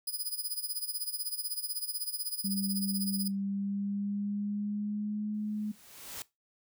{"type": "tone with tremolo", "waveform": "10% pulse", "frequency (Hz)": 4978, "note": "D#8", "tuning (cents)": 0, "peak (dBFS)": -24, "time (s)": [0.07, 3.28], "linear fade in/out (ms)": 5, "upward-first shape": "sine", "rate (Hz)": 16, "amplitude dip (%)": 80}
{"type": "tone with pitch glide", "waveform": "sine", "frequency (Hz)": [196, 211.3], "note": ["G3", "G#3"], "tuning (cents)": [0, 30], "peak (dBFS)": -31, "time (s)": [2.44, 5.72], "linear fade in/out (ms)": 10, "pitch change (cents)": 130, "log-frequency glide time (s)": [3.2, 5.33]}
{"type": "noise with exponential growth", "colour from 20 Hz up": "white", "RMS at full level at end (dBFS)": -39, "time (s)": [5.34, 6.22], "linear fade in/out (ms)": 0, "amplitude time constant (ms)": 190}
{"effects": ["noise-tail reverb RT60 0.2 s tail -19 dB re dry"]}